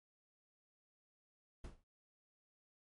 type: noise with exponential decay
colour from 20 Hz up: brown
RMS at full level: -42 dBFS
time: 1.64-1.84 s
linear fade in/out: 5 ms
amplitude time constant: 43 ms
effects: MP3 48 kbps